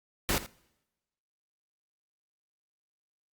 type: noise with echo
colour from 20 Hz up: pink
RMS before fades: -28 dBFS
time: 0.29-0.38 s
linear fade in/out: 0 ms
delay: 82 ms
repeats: 1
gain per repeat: -15 dB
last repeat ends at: 0.462 s
effects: noise-tail reverb RT60 1.0 s tail -25 dB re dry + Opus 48 kbps